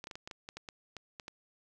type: clicks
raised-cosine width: 0.2 ms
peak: -26 dBFS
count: 12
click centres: 0.041 / 0.071 / 0.112 / 0.155 / 0.275 / 0.312 / 0.489 / 0.57 / 0.688 / 0.967 / 1.198 / 1.281 s
effects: none